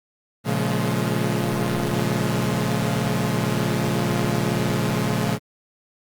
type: chord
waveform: sawtooth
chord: Bb minor seventh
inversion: none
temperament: equal with one note detuned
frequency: 116.54 / 138.59 / 174.61 / 211.9 Hz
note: Bb2 / Db3 / F3 / Ab3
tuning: 0 / 0 / 0 / +35 cents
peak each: -22 dBFS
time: 0.44-5.39 s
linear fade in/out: 50 ms
effects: Opus 32 kbps